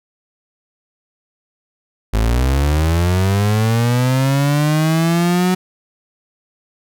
35% pulse linear sweep, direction up, 51.91 to 185 Hz, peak -11 dBFS, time 2.13-5.55 s, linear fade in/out 10 ms, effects none

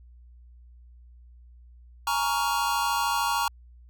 square chord, Bb minor seventh, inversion third, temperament just, 839.1 / 932.3 / 1118.8 / 1398.5 Hz, Ab5 / Bb5 / Db6 / F6, +18 / 0 / +16 / +2 cents, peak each -32 / -28 / -30 / -33 dBFS, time 2.07-3.48 s, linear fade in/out 2 ms, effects added 60 Hz sine -48 dBFS peak until 3.89 s

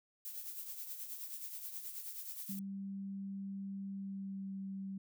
violet noise with tremolo, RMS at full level -43 dBFS, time 0.25-2.59 s, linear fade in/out 0 ms, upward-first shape triangle, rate 9.4 Hz, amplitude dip 60%
sine tone with pitch glide, 196 to 193.86 Hz, G3 to G3, 0 to -19 cents, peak -40 dBFS, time 2.49-4.98 s, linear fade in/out 5 ms, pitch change -19 cents, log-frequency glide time 3.93-4.53 s
effects none

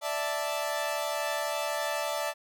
sawtooth chord, D suspended second, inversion none, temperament equal, 587.3 / 659.3 / 880 Hz, D5 / E5 / A5, 0 / 0 / 0 cents, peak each -29 / -30 / -31 dBFS, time 0.01-2.34 s, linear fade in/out 50 ms, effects none

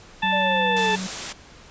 harmonic tone, 880 Hz, A5, in tune, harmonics 1 / 2 / 3 / 4, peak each -22 / -25 / -27 / -28 dBFS, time 0.22-0.96 s, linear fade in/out 10 ms
triangle tone with pitch glide, 189.7 to 187.85 Hz, F#3 to F#3, +43 to +26 cents, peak -26 dBFS, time 0.23-1.07 s, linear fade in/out 5 ms, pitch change -17 cents, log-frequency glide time 0.42-0.83 s
sine linear sweep, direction down, 595 to 416.1 Hz, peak -25 dBFS, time 0.32-0.96 s, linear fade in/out 10 ms
white noise, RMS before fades -30 dBFS, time 0.76-1.33 s, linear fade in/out 10 ms
effects pink hiss -47 dBFS RMS until 1.7 s + resampled to 16000 Hz

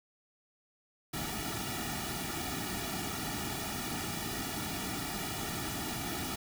pink noise with comb filter, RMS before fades -37 dBFS, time 1.13-6.36 s, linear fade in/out 10 ms, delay 1.9 ms, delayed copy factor -0.9, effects none

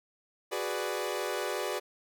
sawtooth chord, G# half-diminished seventh, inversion third, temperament equal, 370 / 415.3 / 493.9 / 587.3 Hz, F#4 / G#4 / B4 / D5, 0 / 0 / 0 / 0 cents, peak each -33 dBFS, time 0.51-1.8 s, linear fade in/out 20 ms, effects none

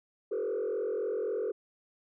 sine tone with frequency modulation, 440.5 Hz, A4, 2 cents sharp, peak -28 dBFS, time 0.31-1.52 s, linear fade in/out 10 ms, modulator 43.7 Hz, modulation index 1.4, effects tanh soft clip ceiling -27 dBFS

